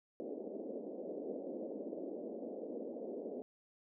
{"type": "band-pass noise", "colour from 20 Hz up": "white", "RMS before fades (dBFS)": -44, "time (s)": [0.2, 3.42], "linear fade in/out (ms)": 0, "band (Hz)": [220, 580], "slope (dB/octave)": 48, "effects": []}